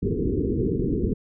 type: low-pass noise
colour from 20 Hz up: white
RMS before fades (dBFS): -24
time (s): 0.02-1.14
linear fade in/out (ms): 10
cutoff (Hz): 450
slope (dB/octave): 96
effects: none